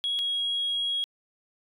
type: tone pair in turn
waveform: sine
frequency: 3322 / 3301 Hz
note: G#7 / G#7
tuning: 0 / -11 cents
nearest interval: unison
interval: 11 cents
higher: first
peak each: -24 dBFS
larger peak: neither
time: 0.04-0.19 / 0.19-1.04 s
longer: second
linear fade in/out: 0 ms
effects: tanh soft clip ceiling -22 dBFS